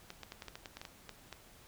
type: clicks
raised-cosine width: 0.2 ms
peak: -27 dBFS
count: 12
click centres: 0.104 / 0.233 / 0.321 / 0.422 / 0.483 / 0.555 / 0.658 / 0.77 / 0.815 / 0.852 / 1.093 / 1.327 s
effects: pink hiss -59 dBFS RMS until 1.67 s